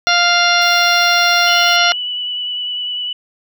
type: harmonic tone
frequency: 698.5 Hz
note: F5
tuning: in tune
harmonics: 1 / 2 / 3 / 4 / 5 / 6 / 7 / 8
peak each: -17 / -15 / -19 / -19 / -20 / -19 / -29 / -20 dBFS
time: 0.07-1.92 s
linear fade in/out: 0 ms
type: noise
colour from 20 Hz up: violet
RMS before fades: -34 dBFS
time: 0.61-1.77 s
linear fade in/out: 10 ms
type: tone with vibrato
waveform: sine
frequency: 2960 Hz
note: F#7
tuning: in tune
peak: -19 dBFS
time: 1.47-3.13 s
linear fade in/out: 5 ms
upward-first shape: sine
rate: 10 Hz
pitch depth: 16 cents each way
effects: none